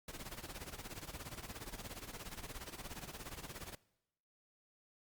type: noise with tremolo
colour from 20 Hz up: pink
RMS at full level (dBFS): -45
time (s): 0.08-3.75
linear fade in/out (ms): 2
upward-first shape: sine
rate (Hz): 17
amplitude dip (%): 80
effects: noise-tail reverb RT60 0.9 s tail -22 dB re dry + Opus 48 kbps